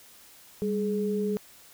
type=tone pair together; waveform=sine; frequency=198.97 / 421.6 Hz; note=G3 / G#4; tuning=+26 / +26 cents; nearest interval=octave + minor second; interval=1300 cents; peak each=-28 dBFS; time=0.62-1.37 s; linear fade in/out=0 ms; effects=white hiss -53 dBFS RMS until 1.73 s